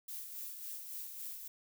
violet noise with tremolo, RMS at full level -43 dBFS, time 0.08-1.48 s, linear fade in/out 5 ms, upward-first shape sine, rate 3.6 Hz, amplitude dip 45%, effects none

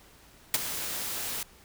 white noise with ADSR envelope, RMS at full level -21 dBFS, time 0.54-1.43 s, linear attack 3 ms, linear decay 24 ms, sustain -13 dB, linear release 3 ms, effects pink hiss -56 dBFS RMS until 1.64 s

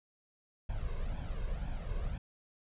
brown noise with flanger, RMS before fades -36 dBFS, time 0.69-2.18 s, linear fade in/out 5 ms, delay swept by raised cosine 1.2 to 1.91 ms, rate 2 Hz, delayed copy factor +0.7, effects resampled to 8000 Hz

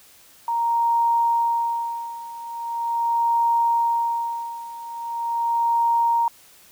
sine tone with tremolo, 932.3 Hz, A#5, in tune, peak -16 dBFS, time 0.48-6.28 s, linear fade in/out 2 ms, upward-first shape sine, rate 0.41 Hz, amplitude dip 85%, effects white hiss -51 dBFS RMS until 6.71 s

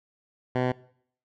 10% pulse tone, 126.4 Hz, B2, 41 cents sharp, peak -15 dBFS, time 0.55-0.72 s, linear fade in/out 5 ms, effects noise-tail reverb RT60 0.6 s tail -20 dB re dry + low-pass 2000 Hz 12 dB/octave

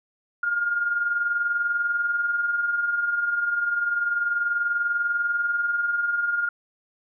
sine tone pair together, 1396.9 / 1417.2 Hz, F6 / F6, 0 / +25 cents, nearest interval unison, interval 25 cents, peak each -31 / -22 dBFS, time 0.43-6.49 s, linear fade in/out 5 ms, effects none

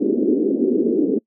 white band-pass noise, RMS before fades -18 dBFS, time 0-1.19 s, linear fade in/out 10 ms, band 230 to 410 Hz, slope 48 dB/octave, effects noise-tail reverb RT60 0.1 s tail -25 dB re dry

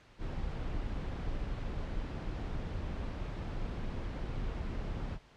brown noise, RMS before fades -37 dBFS, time 0.18-5.19 s, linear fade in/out 50 ms, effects pink hiss -60 dBFS RMS until 5.36 s + low-pass 4000 Hz 12 dB/octave

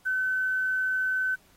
sine tone with quantisation, 1520 Hz, F#6, 46 cents sharp, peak -24 dBFS, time 0.05-1.36 s, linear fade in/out 20 ms, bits 9, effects pink hiss -61 dBFS RMS until 1.56 s + AAC 48 kbps

